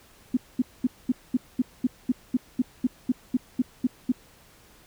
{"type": "tone bursts", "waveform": "sine", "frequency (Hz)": 252.3, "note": "B3", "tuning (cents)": 37, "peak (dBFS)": -18, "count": 16, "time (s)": [0.34, 4.12], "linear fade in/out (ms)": 5, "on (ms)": 30, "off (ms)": 220, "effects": ["pink hiss -55 dBFS RMS until 4.86 s"]}